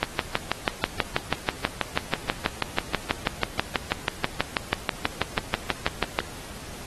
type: click train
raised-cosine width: 0.3 ms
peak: -5 dBFS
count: 39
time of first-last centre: 0.03-6.189 s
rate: 6.17 Hz
effects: pink hiss -41 dBFS RMS until 6.86 s + AAC 32 kbps